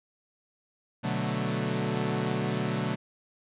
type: chord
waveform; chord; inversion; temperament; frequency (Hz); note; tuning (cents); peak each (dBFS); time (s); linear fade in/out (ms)
sawtooth; B minor seventh; none; equal; 123.47 / 146.83 / 185 / 220; B2 / D3 / F#3 / A3; 0 / 0 / 0 / 0; -29; 1.03-2.96; 20
effects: resampled to 8000 Hz